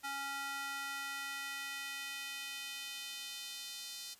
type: tone with high-pass filter sweep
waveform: square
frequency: 277.2 Hz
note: C#4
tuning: in tune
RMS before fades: -43 dBFS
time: 0.03-4.15 s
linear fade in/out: 20 ms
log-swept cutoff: 1100 to 4300 Hz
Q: 1.6
effects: white hiss -63 dBFS RMS until 4.19 s + resampled to 32000 Hz